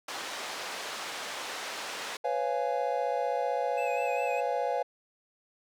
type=band-pass noise; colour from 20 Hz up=pink; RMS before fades=-38 dBFS; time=0.08-2.17 s; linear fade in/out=5 ms; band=600 to 6300 Hz; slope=12 dB/octave
type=chord; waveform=triangle; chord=C# dominant seventh; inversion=third; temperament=just; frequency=498.9 / 554.4 / 693 / 831.5 Hz; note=B4 / C#5 / E#5 / G#5; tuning=+17 / 0 / -14 / +2 cents; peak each=-31 dBFS; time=2.24-4.83 s; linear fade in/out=10 ms
type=tone with vibrato; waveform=triangle; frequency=2568 Hz; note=E7; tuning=46 cents flat; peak=-35 dBFS; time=3.77-4.41 s; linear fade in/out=10 ms; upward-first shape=sine; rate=4.9 Hz; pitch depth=50 cents each way
effects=none